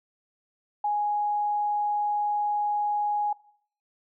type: tone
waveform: sine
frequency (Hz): 830.6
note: G#5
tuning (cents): 0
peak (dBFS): -23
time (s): 0.84-3.33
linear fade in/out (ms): 5
effects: noise-tail reverb RT60 0.6 s tail -21 dB re dry